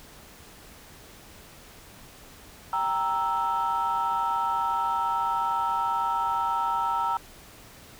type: chord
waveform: sine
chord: E diminished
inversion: first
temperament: equal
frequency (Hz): 784 / 932.3 / 1318.5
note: G5 / Bb5 / E6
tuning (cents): 0 / 0 / 0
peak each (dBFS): -30 / -25 / -27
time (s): 2.73-7.17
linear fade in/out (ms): 2
effects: tanh soft clip ceiling -18 dBFS + pink hiss -49 dBFS RMS until 7.99 s